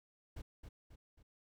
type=noise with echo; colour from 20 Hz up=brown; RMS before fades=-45 dBFS; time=0.36-0.42 s; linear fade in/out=10 ms; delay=270 ms; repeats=3; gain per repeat=-6 dB; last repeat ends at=1.23 s; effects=none